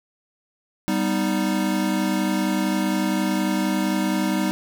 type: chord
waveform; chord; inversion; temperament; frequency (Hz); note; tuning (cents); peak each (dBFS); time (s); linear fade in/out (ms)
square; G augmented; none; equal; 196 / 246.9 / 311.1; G3 / B3 / D#4; 0 / 0 / 0; -24 / -28 / -25; 0.88-4.51; 0
effects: none